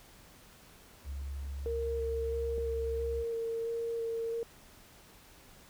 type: tone with pitch glide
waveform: sine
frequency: 69.3 to 68.5 Hz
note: C#2 to C#2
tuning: 0 to -20 cents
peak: -36 dBFS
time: 1.04-3.25 s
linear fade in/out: 50 ms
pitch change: -20 cents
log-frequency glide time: 1.68-3.02 s
type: tone with vibrato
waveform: sine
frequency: 460 Hz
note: A#4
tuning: 23 cents flat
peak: -32 dBFS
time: 1.66-4.43 s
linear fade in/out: 0 ms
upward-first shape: square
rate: 1.5 Hz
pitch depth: 10 cents each way
type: clicks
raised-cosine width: 2 ms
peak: -35 dBFS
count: 2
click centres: 2.578 / 2.583 s
effects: pink hiss -57 dBFS RMS until 5.69 s